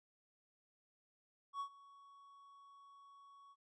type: tone with ADSR envelope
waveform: triangle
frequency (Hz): 1117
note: C#6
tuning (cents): +13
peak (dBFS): -36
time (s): 1.53-3.56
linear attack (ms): 72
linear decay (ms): 84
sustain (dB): -21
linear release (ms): 46
effects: noise-tail reverb RT60 0.1 s tail -24 dB re dry + resampled to 22050 Hz